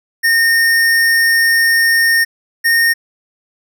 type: tone pair in turn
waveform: square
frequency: 1834 / 1840.9 Hz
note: A#6 / A#6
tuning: -29 / -22 cents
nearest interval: unison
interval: 7 cents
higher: second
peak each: -10 dBFS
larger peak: neither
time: 0.23-2.25 / 2.64-2.94 s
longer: first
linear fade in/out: 20 ms
effects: none